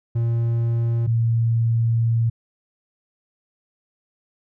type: tone pair in turn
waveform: triangle / sine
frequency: 116.54 / 115.2 Hz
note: A#2 / A#2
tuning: 0 / -20 cents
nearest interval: unison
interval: 20 cents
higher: first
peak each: -16 dBFS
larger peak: neither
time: 0.15-1.07 / 1.07-2.3 s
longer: second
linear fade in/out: 10 ms
effects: none